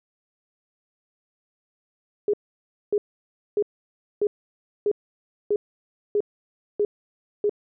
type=tone bursts; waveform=sine; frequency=413.7 Hz; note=G#4; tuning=7 cents flat; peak=-18 dBFS; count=9; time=2.28-7.495 s; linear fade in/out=2 ms; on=55 ms; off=590 ms; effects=none